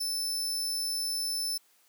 sawtooth tone, 5280 Hz, E8, 2 cents sharp, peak -27 dBFS, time 0-1.58 s, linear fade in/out 10 ms, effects white hiss -65 dBFS RMS until 1.88 s + high-pass 300 Hz 12 dB/octave

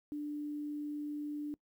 sine tone with quantisation, 295.4 Hz, D4, 10 cents sharp, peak -36 dBFS, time 0.12-1.54 s, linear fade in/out 0 ms, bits 11, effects noise-tail reverb RT60 0.1 s tail -23 dB re dry

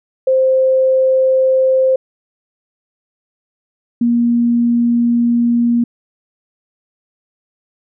sine tone pair in turn, 523.3 / 237 Hz, C5 / A#3, 0 / +29 cents, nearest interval octave + major second, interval 1371 cents, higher first, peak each -9 / -10 dBFS, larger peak first, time 0.27-1.96 / 4.01-5.84 s, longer second, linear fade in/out 5 ms, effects none

